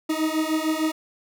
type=beating tone pair; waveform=40% pulse; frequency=311.1 / 317.7 Hz; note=D#4 / D#4; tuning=0 / +36 cents; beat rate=6.6 Hz; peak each=-24 dBFS; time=0.09-0.92 s; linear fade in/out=10 ms; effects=none